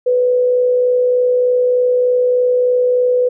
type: tone with amplitude modulation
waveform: sine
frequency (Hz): 497.1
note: B4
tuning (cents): +11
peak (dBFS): -9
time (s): 0.06-3.29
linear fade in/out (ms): 10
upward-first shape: sine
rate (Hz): 63.3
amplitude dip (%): 30
effects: none